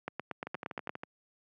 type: two click trains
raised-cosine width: 0.5 ms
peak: -24 / -20 dBFS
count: 8 / 8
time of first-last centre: 0.47-1.035 / 0.08-0.894 s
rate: 12.4 / 8.6 Hz
effects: high-pass 150 Hz 12 dB/octave